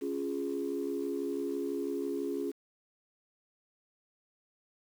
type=chord; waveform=sine; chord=Db major; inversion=none; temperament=equal; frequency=277.2 / 349.2 / 415.3 Hz; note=Db4 / F4 / Ab4; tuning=0 / 0 / 0 cents; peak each=-35 / -36 / -35 dBFS; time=0.01-2.52 s; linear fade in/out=20 ms; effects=tanh soft clip ceiling -24 dBFS + 9-bit